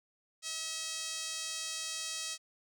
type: tone with band-pass filter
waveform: 5% pulse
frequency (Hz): 642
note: E5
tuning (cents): -46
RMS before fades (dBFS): -39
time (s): 0.42-2.38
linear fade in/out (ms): 50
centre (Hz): 6700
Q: 0.56
effects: none